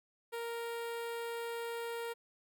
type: tone with notch filter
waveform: sawtooth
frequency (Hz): 466.2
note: A#4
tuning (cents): 0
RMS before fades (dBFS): -40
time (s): 0.32-2.14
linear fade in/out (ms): 20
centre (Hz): 5900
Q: 1.4
effects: none